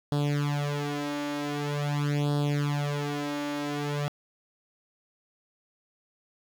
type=tone with flanger; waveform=sawtooth; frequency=145.4 Hz; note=D3; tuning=17 cents flat; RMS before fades=-29 dBFS; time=0.12-4.08 s; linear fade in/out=0 ms; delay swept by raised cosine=0.22 to 3.32 ms; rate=0.45 Hz; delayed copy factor=+0.9; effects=low-pass 6000 Hz 12 dB/octave + 8-bit